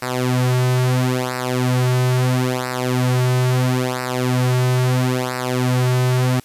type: tone with flanger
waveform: sawtooth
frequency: 126.5 Hz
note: B2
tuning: 42 cents sharp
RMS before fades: -18 dBFS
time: 0.02-6.4 s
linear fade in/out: 5 ms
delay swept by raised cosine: 0.3 to 4.3 ms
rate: 0.75 Hz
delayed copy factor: -0.85
effects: white hiss -49 dBFS RMS until 6.44 s + resampled to 32000 Hz